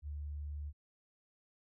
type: tone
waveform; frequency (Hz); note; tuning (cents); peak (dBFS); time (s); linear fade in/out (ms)
sine; 73.42; D2; 0; -39; 0.02-0.73; 50
effects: none